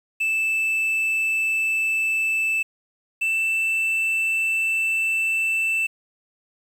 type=tone pair in turn; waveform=triangle; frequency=2637 / 2657 Hz; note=E7 / E7; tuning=0 / +13 cents; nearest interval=unison; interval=13 cents; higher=second; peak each=-18 dBFS; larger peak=neither; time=0.2-2.63 / 3.21-5.87 s; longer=second; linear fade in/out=10 ms; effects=8-bit